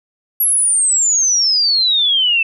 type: exponential sweep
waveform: sine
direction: down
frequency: 11600 to 2628 Hz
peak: -11 dBFS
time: 0.4-2.43 s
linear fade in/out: 5 ms
effects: none